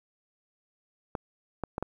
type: clicks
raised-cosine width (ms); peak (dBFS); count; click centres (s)
1; -17; 4; 1.152 / 1.637 / 1.781 / 1.826
effects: 9-bit